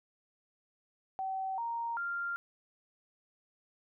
sine tone with pitch steps, 765 / 931 / 1393 Hz, G5 / A#5 / F6, -42 / -2 / -5 cents, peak -33 dBFS, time 1.19-2.36 s, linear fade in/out 0 ms, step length 390 ms, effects none

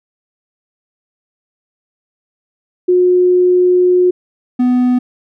sine / triangle tone pair in turn, 361.2 / 249 Hz, F#4 / B3, -42 / +14 cents, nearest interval tritone, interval 644 cents, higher first, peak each -7 dBFS, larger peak neither, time 2.88-4.11 / 4.59-4.99 s, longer first, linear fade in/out 10 ms, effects none

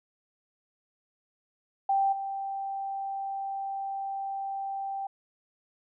sine tone with level steps, 784 Hz, G5, in tune, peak -22 / -31 dBFS, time 1.89-5.07 s, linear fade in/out 5 ms, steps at 2.12 s, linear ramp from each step 10 ms, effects none

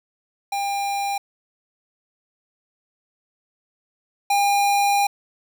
square tone pair in turn, 800 / 806.5 Hz, G5 / G5, +35 / +49 cents, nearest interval unison, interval 14 cents, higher second, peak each -23 / -17 dBFS, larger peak second, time 0.52-1.18 / 4.3-5.07 s, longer second, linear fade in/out 5 ms, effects 8-bit

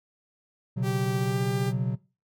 triangle chord, B suspended second, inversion none, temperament equal, 123.47 / 138.59 / 185 Hz, B2 / C#3 / F#3, 0 / 0 / 0 cents, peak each -26 / -28 / -28 dBFS, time 0.76-1.96 s, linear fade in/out 20 ms
sawtooth tone with pitch glide, 389.7 to 397.2 Hz, G4 to G4, -10 to +23 cents, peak -27 dBFS, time 0.82-1.73 s, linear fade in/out 50 ms, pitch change +33 cents, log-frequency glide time 1.17-1.44 s
effects noise-tail reverb RT60 0.3 s tail -20 dB re dry

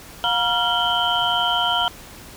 sine tone cluster, 713 / 954 / 1384 / 3025 / 3187 Hz, F5 / A#5 / F6 / F#7 / G7, +36 / +40 / -16 / +38 / +28 cents, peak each -24 dBFS, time 0.24-1.88 s, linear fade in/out 0 ms, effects pink hiss -41 dBFS RMS until 2.36 s

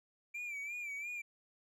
triangle tone with vibrato, 2349 Hz, D7, in tune, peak -38 dBFS, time 0.34-1.22 s, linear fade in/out 10 ms, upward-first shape sine, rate 2.9 Hz, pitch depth 75 cents each way, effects none

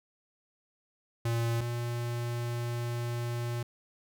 square tone pair in turn, 116.54 / 119.26 Hz, A#2 / A#2, 0 / +40 cents, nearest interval unison, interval 40 cents, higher second, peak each -28 / -32 dBFS, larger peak first, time 1.25-1.61 / 1.61-3.63 s, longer second, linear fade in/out 5 ms, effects none

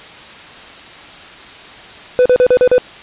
triangle tone bursts, 500 Hz, B4, 21 cents sharp, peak -4 dBFS, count 6, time 2.19-2.781 s, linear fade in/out 0 ms, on 66 ms, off 39 ms, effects white hiss -35 dBFS RMS until 3.02 s + resampled to 8000 Hz

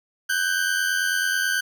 40% pulse tone pair together, 1499.8 / 1589 Hz, F#6 / G6, +23 / +23 cents, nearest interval minor second, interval 100 cents, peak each -23 dBFS, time 0.29-1.61 s, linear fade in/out 10 ms, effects none

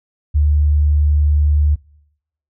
sine tone, 74.1 Hz, D2, 16 cents sharp, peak -10 dBFS, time 0.34-1.76 s, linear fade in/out 20 ms, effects noise-tail reverb RT60 0.8 s tail -25 dB re dry

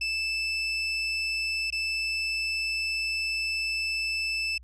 30% pulse tone with dropouts, 2637 Hz, E7, in tune, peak -24 dBFS, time 0.01-4.58 s, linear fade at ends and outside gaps 5 ms, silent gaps 1.704-1.724 s, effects added 60 Hz sine -47 dBFS peak until 4.63 s + resampled to 22050 Hz

